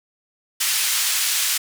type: band-pass noise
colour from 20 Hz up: white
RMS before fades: -21 dBFS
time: 0.6-1.58 s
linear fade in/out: 10 ms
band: 1700 to 11000 Hz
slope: 12 dB/octave
effects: none